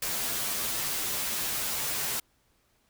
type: noise with comb filter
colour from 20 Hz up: white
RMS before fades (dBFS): -31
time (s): 0.02-2.2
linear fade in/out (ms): 5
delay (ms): 11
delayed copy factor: -0.8
effects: pink hiss -69 dBFS RMS until 2.89 s